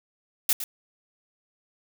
blue noise with echo, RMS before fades -21 dBFS, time 0.49-0.53 s, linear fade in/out 2 ms, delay 110 ms, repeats 1, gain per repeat -11 dB, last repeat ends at 0.64 s, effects none

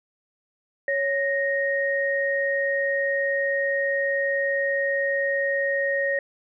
sine tone pair together, 554.4 / 1864.7 Hz, C#5 / A#6, 0 / 0 cents, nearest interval octave + major sixth, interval 2100 cents, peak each -24 dBFS, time 0.88-6.19 s, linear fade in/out 2 ms, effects none

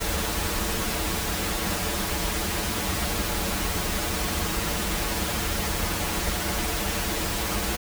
pink noise with comb filter, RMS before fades -27 dBFS, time 0-7.77 s, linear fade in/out 20 ms, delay 7.7 ms, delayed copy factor -0.95, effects none

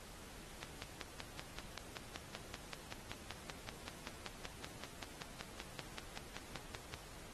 click train, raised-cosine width 0.2 ms, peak -25 dBFS, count 34, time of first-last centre 0.63-6.94 s, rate 5.23 Hz, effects pink hiss -55 dBFS RMS until 7.33 s + AAC 32 kbps

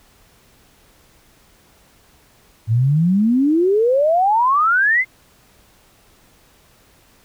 sine exponential sweep, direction up, 106.2 to 2130 Hz, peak -12 dBFS, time 2.67-5.05 s, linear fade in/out 50 ms, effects pink hiss -53 dBFS RMS until 7.24 s

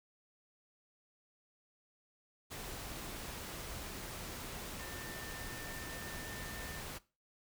sine tone in noise, 1798 Hz, A6, 37 cents sharp, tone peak -50 dBFS, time 4.79-6.81 s, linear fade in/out 20 ms, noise pink, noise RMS -45 dBFS, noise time 2.5-6.99 s, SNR -8 dB, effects noise-tail reverb RT60 0.3 s tail -19 dB re dry

